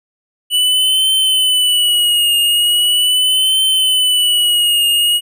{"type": "tone with vibrato", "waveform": "square", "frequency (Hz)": 2960, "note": "F#7", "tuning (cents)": 0, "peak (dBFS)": -11, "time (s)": [0.5, 5.21], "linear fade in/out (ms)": 50, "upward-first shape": "triangle", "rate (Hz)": 0.4, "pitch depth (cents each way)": 75, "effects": []}